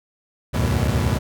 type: tone cluster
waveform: 30% pulse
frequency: 67.6 / 76.8 / 93.5 / 110 / 123.5 Hz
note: C#2 / D#2 / F#2 / A2 / B2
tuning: -43 / -22 / +19 / 0 / 0 cents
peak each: -22 dBFS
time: 0.53-1.19 s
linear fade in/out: 20 ms
effects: none